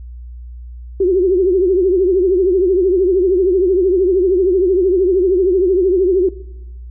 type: tone with vibrato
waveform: sine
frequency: 370 Hz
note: F#4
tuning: in tune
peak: -10 dBFS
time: 1-6.29 s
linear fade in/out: 5 ms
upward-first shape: triangle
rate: 13 Hz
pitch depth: 130 cents each way
effects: noise-tail reverb RT60 1.0 s tail -19 dB re dry + added 60 Hz sine -29 dBFS peak until 6.9 s